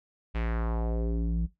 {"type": "tone with low-pass filter sweep", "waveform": "square", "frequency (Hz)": 56.9, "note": "A#1", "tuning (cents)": -41, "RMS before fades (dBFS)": -29, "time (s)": [0.34, 1.47], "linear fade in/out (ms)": 20, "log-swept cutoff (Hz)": [2700, 150], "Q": 2, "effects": ["noise-tail reverb RT60 0.2 s tail -17 dB re dry"]}